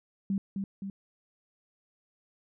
sine tone with echo, 196 Hz, G3, in tune, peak -26 dBFS, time 0.3-0.38 s, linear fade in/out 2 ms, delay 260 ms, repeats 2, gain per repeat -4 dB, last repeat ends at 0.9 s, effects none

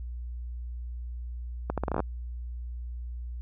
accelerating click train, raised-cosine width 1 ms, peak -14 dBFS, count 10, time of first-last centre 1.7-2.003 s, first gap 77 ms, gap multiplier 0.77, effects added 60 Hz sine -34 dBFS peak until 3.41 s

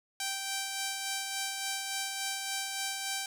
5% pulse tone with tremolo, 781 Hz, G5, 7 cents flat, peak -20 dBFS, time 0.2-3.26 s, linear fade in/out 2 ms, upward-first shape sine, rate 3.5 Hz, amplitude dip 35%, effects none

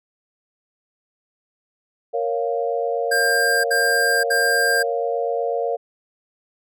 sine chord, Bb minor, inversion none, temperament equal, 466.2 / 554.4 / 698.5 Hz, Bb4 / Db5 / F5, 0 / 0 / 0 cents, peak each -23 / -25 / -25 dBFS, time 2.13-5.77 s, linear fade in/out 20 ms
square tone bursts, 1596 Hz, G6, 31 cents sharp, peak -18 dBFS, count 3, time 3.11-4.83 s, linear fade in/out 10 ms, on 530 ms, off 65 ms
effects none

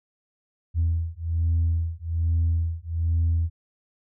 sine beating tone pair, 82.41 / 83.61 Hz, E2 / E2, 0 / +25 cents, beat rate 1.2 Hz, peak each -23 dBFS, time 0.74-3.5 s, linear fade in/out 50 ms, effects tanh soft clip ceiling -16 dBFS

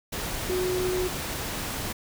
sine tone in noise, 366.3 Hz, F#4, 17 cents flat, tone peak -25 dBFS, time 0.49-1.08 s, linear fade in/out 10 ms, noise pink, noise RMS -32 dBFS, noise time 0.12-1.93 s, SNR +4 dB, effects none

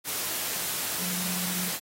sine tone in noise, 180.5 Hz, F#3, 43 cents flat, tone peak -35 dBFS, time 0.98-1.72 s, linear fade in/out 50 ms, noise white, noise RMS -31 dBFS, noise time 0.04-1.8 s, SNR -7 dB, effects high-pass 100 Hz 12 dB/octave + AAC 48 kbps

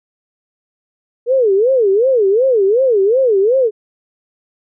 sine tone with vibrato, 453.6 Hz, A#4, 47 cents flat, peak -9 dBFS, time 1.26-3.71 s, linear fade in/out 50 ms, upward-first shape sine, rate 2.7 Hz, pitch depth 290 cents each way, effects none

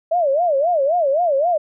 sine tone with vibrato, 621 Hz, D#5, 3 cents flat, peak -14 dBFS, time 0.11-1.58 s, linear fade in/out 10 ms, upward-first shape sine, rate 3.8 Hz, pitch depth 250 cents each way, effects none

